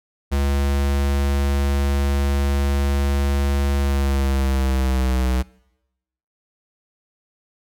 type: tone with pitch glide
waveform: square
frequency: 70 to 63.45 Hz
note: C#2 to B1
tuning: +18 to +47 cents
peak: -18 dBFS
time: 0.31-5.43 s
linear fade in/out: 20 ms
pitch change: -171 cents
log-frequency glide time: 3.78-5.28 s
effects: noise-tail reverb RT60 0.9 s tail -23 dB re dry